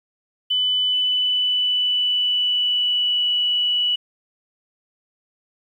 sine tone with pitch glide, 3000 to 2948 Hz, F#7 to F#7, +23 to -7 cents, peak -17 dBFS, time 0.5-3.96 s, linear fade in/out 10 ms, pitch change -30 cents, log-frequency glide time 0.85-3.31 s, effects 9-bit

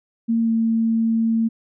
sine tone with pitch glide, 228.8 to 226.2 Hz, A#3 to A3, -32 to +48 cents, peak -16 dBFS, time 0.28-1.49 s, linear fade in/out 20 ms, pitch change -20 cents, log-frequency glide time 0.42-0.5 s, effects none

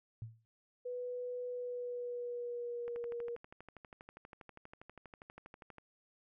sine tone with exponential decay, 112.4 Hz, A2, 37 cents sharp, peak -38 dBFS, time 0.22-0.45 s, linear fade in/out 0 ms, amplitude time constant 50 ms
sine tone with pitch glide, 493.9 to 473.8 Hz, B4 to A#4, 0 to +28 cents, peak -38 dBFS, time 0.85-3.36 s, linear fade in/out 10 ms, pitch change -72 cents, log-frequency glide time 1.48-3.1 s
click train, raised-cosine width 0.5 ms, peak -36 dBFS, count 37, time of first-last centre 2.88-5.783 s, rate 12.4 Hz
effects none

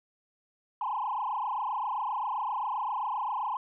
sine tone with frequency modulation, 932.3 Hz, A#5, in tune, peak -28 dBFS, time 0.81-3.57 s, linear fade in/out 2 ms, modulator 27.6 Hz, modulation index 4.3, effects tanh soft clip ceiling -24 dBFS

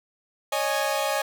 sawtooth chord, C# suspended second, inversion none, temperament equal with one note detuned, 554.4 / 615.8 / 830.6 Hz, C#5 / D#5 / G#5, 0 / -18 / 0 cents, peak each -24 dBFS, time 0.52-1.22 s, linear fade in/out 5 ms, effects none

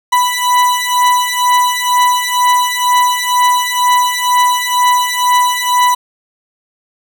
40% pulse beating tone pair, 987.8 / 989.9 Hz, B5 / B5, 0 / +4 cents, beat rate 2.1 Hz, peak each -12 dBFS, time 0.12-5.95 s, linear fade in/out 10 ms, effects none

